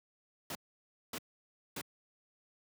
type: noise bursts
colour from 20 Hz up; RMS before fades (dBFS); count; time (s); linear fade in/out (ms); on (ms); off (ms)
pink; -40; 3; 0.5-1.813; 2; 51; 580
effects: high-pass 150 Hz 12 dB/octave

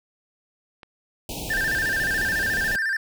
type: clicks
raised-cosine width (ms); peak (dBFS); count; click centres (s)
0.3; -26; 3; 0.832 / 1.494 / 1.749
type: band-stop noise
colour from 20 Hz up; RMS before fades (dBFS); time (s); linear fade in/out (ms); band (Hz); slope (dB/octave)
pink; -32; 1.29-2.76; 2; 910 to 2400; 96
type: tone with vibrato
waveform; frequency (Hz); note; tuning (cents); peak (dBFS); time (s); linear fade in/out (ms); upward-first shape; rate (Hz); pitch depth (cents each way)
triangle; 1680; G#6; +19; -20; 1.5-2.97; 5; square; 14; 100
effects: none

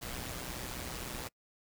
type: noise with amplitude modulation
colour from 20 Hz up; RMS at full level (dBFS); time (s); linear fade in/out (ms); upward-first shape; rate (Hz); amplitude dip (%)
pink; -38; 0.01-1.29; 20; sine; 124; 65
effects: noise-tail reverb RT60 0.1 s tail -25 dB re dry

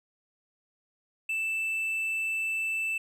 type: tone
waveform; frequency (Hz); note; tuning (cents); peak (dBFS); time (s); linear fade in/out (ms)
triangle; 2647; E7; +7; -26; 1.29-2.98; 5
effects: none

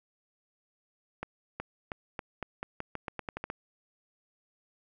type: accelerating click train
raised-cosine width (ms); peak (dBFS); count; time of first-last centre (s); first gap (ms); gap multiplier
0.5; -20; 14; 1.23-3.501; 370; 0.86
effects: none

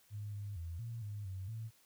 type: tone with pitch steps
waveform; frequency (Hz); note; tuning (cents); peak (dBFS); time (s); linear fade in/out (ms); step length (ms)
sine; 104 / 102.1 / 83.8 / 116 / 103.6 / 94.7 / 112; G#2 / G#2 / E2 / A#2 / G#2 / F#2 / A2; +3 / -29 / +29 / -8 / -4 / +41 / +31; -40; 0.1-1.71; 50; 230
effects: white hiss -68 dBFS RMS until 1.85 s

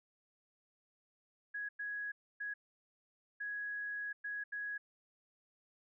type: tone bursts at uneven times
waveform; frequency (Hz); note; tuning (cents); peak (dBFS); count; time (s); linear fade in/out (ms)
sine; 1667; G#6; +6; -38; 6; 1.54-1.69 / 1.79-2.12 / 2.4-2.54 / 3.4-4.13 / 4.24-4.44 / 4.52-4.78; 10
effects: none

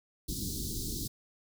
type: band-stop noise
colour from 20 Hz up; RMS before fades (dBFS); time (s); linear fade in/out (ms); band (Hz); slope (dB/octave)
pink; -36; 0.28-1.08; 10; 370 to 3900; 48
effects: none

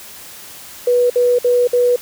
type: tone bursts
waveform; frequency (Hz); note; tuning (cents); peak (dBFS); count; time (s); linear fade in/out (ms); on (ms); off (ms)
sine; 489.3; B4; -16; -10; 4; 0.87-1.961; 5; 230; 57
effects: white hiss -36 dBFS RMS until 2.01 s

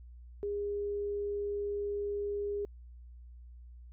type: tone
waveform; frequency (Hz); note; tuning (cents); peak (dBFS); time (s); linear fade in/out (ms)
sine; 407.9; G#4; -31; -32; 0.43-2.65; 0
effects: added 60 Hz sine -48 dBFS peak until 3.92 s

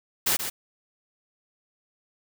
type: noise with echo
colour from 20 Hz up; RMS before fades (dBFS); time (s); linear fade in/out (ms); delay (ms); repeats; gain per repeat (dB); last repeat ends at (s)
white; -23; 0.26-0.37; 10; 130; 1; -8; 0.5
effects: none

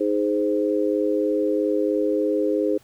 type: chord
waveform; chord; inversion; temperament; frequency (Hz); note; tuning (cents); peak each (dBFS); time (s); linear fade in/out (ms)
sine; Ab major; second; equal with one note detuned; 311.1 / 415.3 / 518.4; Eb4 / Ab4 / C5; 0 / 0 / -16; -23 / -23 / -24; 0-2.78; 10
effects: pink hiss -56 dBFS RMS until 2.83 s

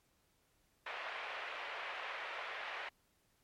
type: band-pass noise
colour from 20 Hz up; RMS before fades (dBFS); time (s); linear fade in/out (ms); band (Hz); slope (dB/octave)
white; -44; 0.86-2.89; 5; 520 to 2600; 24
effects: pink hiss -75 dBFS RMS until 3.43 s + MP3 64 kbps

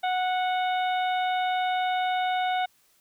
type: harmonic tone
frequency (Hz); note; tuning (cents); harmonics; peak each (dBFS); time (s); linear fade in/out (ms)
736; F#5; -9; 1 / 2 / 3 / 4 / 5; -24 / -34 / -36 / -40 / -38; 0.03-2.66; 10
effects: white hiss -64 dBFS RMS until 3 s

